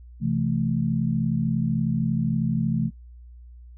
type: chord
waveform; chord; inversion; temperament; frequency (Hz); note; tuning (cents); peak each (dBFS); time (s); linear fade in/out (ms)
sine; A minor; first; equal with one note detuned; 130.81 / 167.31 / 220; C3 / E3 / A3; 0 / +26 / 0; -26 / -25 / -25; 0.2-2.91; 50
effects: noise-tail reverb RT60 0.1 s tail -21 dB re dry + added 60 Hz sine -42 dBFS peak until 3.77 s